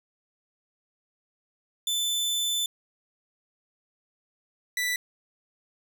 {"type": "tone pair in turn", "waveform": "sawtooth", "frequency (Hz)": [3520, 1975.5], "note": ["A7", "B6"], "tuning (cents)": [0, 0], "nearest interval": "minor seventh", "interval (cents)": 1000, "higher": "first", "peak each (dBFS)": -22, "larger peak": "neither", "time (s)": [[1.87, 2.66], [4.77, 4.96]], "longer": "first", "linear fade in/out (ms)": 2, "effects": []}